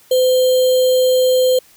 sine tone with sample-and-hold, 510 Hz, C5, 44 cents flat, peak -10 dBFS, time 0.11-1.59 s, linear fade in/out 5 ms, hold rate 3675 Hz, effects white hiss -49 dBFS RMS until 1.76 s

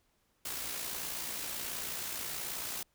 white noise with amplitude modulation, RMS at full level -37 dBFS, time 0.45-2.83 s, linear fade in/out 5 ms, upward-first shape sine, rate 58.6 Hz, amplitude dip 40%, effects pink hiss -74 dBFS RMS until 2.94 s

